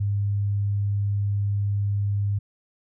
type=tone; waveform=sine; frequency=101.2 Hz; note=G#2; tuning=44 cents flat; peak=-21 dBFS; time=0-2.39 s; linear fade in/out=10 ms; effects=none